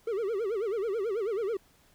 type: tone with vibrato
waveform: triangle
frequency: 423.6 Hz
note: G#4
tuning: 34 cents sharp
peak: -26 dBFS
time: 0.07-1.57 s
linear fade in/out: 5 ms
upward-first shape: sine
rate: 9.2 Hz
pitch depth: 200 cents each way
effects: pink hiss -63 dBFS RMS until 1.94 s